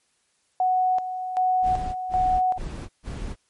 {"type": "tone with tremolo", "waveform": "sine", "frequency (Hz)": 740, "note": "F#5", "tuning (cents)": 0, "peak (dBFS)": -18, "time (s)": [0.6, 2.58], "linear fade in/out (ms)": 2, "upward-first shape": "square", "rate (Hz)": 1.3, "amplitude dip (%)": 65}
{"type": "noise bursts", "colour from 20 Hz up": "brown", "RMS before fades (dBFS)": -32, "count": 4, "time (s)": [1.62, 3.36], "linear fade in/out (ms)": 50, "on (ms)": 330, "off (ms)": 140}
{"effects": ["white hiss -68 dBFS RMS until 3.49 s", "MP3 48 kbps"]}